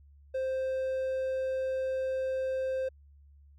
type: tone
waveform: triangle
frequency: 524 Hz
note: C5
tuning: 2 cents sharp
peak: -27 dBFS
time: 0.34-2.89 s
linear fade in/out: 10 ms
effects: added 71 Hz sine -54 dBFS peak until 3.58 s